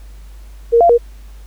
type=tone with pitch steps; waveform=sine; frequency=467.3 / 688 / 474 Hz; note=A#4 / F5 / A#4; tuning=+4 / -26 / +29 cents; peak=-6 dBFS; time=0.72-0.981 s; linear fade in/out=20 ms; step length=87 ms; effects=added 50 Hz sine -33 dBFS peak until 1.46 s + pink hiss -50 dBFS RMS until 1.46 s